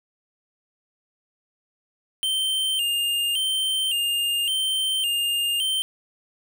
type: tone with vibrato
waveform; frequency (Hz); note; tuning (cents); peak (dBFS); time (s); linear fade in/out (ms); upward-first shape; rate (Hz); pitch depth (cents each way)
square; 2960; F#7; 0; -22; 2.23-5.82; 0; square; 0.89; 87
effects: none